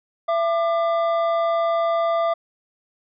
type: tone pair together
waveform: triangle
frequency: 670.1 / 1194 Hz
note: E5 / D6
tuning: +28 / +28 cents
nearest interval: minor seventh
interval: 1000 cents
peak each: -17 / -23 dBFS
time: 0.28-2.34 s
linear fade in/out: 10 ms
effects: resampled to 11025 Hz